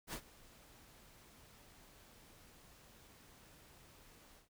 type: noise with ADSR envelope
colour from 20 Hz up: pink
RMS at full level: -42 dBFS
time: 0.07-4.49 s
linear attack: 62 ms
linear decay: 73 ms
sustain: -20 dB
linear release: 130 ms
effects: none